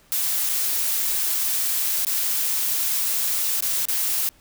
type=noise with dropouts; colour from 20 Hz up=blue; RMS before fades=-23 dBFS; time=0.12-4.29 s; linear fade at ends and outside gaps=0 ms; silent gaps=0.491-0.495 / 2.05-2.068 / 3.606-3.624 / 3.854-3.885 s; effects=pink hiss -56 dBFS RMS until 4.4 s